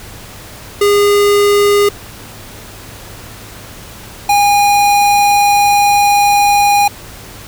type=tone pair in turn; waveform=square; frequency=408.1 / 816.2 Hz; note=G#4 / G#5; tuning=-30 / -30 cents; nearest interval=octave; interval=1200 cents; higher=second; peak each=-8 dBFS; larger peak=neither; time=0.81-1.89 / 4.29-6.88 s; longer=second; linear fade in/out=5 ms; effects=added 104 Hz sine -39 dBFS peak until 7.47 s + pink hiss -33 dBFS RMS until 7.47 s